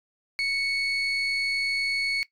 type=tone pair together; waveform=sine; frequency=2217 / 4410 Hz; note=C#7 / C#8; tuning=0 / -10 cents; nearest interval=octave; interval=1190 cents; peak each=-23 / -28 dBFS; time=0.39-2.23 s; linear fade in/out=0 ms; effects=noise-tail reverb RT60 0.1 s tail -19 dB re dry + tanh soft clip ceiling -21 dBFS